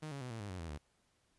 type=tone with pitch steps; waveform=sawtooth; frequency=154.6 / 139.33 / 125.57 / 113.17 / 102 / 91.93 / 82.85 / 74.67 Hz; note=D#3 / C#3 / B2 / A2 / G#2 / F#2 / E2 / D2; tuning=-11 / +9 / +29 / +49 / -31 / -11 / +9 / +29 cents; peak=-38 dBFS; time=0.02-0.78 s; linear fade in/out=10 ms; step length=95 ms; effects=pink hiss -75 dBFS RMS until 1.38 s + resampled to 24000 Hz